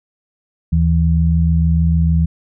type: tone pair together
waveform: sine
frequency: 77.5 / 164.1 Hz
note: D#2 / E3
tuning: -6 / -8 cents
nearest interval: octave + minor second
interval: 1298 cents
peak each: -13 / -14 dBFS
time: 0.72-2.26 s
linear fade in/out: 10 ms
effects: none